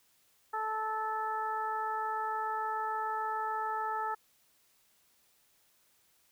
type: harmonic tone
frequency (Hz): 436.6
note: A4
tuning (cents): -13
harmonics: 1 / 2 / 3 / 4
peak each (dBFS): -43 / -34 / -36 / -43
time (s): 0.53-4.15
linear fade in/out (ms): 10
effects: white hiss -69 dBFS RMS until 6.31 s